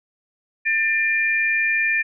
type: tone pair together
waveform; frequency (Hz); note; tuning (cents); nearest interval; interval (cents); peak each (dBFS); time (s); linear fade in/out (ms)
sine; 1790 / 2391; A6 / D7; +29 / +30; perfect fourth; 501; -20; 0.65-2.03; 20
effects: none